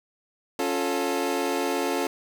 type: chord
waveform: 25% pulse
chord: Db augmented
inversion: none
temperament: equal with one note detuned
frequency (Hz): 277.2 / 354.5 / 440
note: Db4 / F4 / A4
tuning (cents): 0 / +26 / 0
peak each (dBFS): -25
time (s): 0.59-2.07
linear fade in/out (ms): 2
effects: none